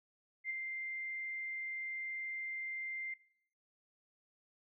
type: tone with ADSR envelope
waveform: sine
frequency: 2093 Hz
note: C7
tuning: in tune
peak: -34 dBFS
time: 0.44-3.14 s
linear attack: 59 ms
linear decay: 16 ms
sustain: -4 dB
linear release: 5 ms
effects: noise-tail reverb RT60 0.7 s tail -23 dB re dry